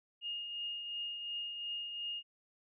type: tone with tremolo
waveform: sine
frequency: 2844 Hz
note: F7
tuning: 31 cents sharp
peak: -36 dBFS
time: 0.21-2.23 s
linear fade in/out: 50 ms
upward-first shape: triangle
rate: 2.8 Hz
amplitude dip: 45%
effects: none